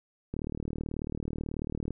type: click train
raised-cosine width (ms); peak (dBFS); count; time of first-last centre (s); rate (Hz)
3; -21; 61; 0.34-1.907; 38.3
effects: none